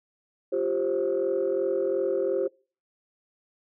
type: chord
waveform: sine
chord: F suspended second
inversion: none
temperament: equal with one note detuned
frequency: 349.2 / 392 / 529.9 Hz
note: F4 / G4 / C5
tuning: 0 / 0 / +22 cents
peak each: -29 / -26 / -26 dBFS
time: 0.52-2.48 s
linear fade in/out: 10 ms
effects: noise-tail reverb RT60 0.4 s tail -26 dB re dry + tanh soft clip ceiling -17 dBFS